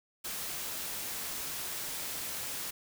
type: noise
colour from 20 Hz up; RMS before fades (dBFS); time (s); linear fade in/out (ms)
white; -38; 0.24-2.71; 10
effects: none